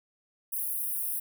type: high-pass noise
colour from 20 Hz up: white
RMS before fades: -32 dBFS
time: 0.52-1.2 s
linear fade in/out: 10 ms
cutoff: 9300 Hz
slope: 96 dB/octave
effects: none